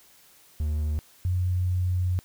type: tone pair in turn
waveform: triangle / sine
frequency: 76 / 90.72 Hz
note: D#2 / F#2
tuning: -40 / -34 cents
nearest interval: minor third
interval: 306 cents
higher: second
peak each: -22 dBFS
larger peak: neither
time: 0.6-0.99 / 1.25-2.19 s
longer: second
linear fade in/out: 0 ms
effects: white hiss -56 dBFS RMS until 2.24 s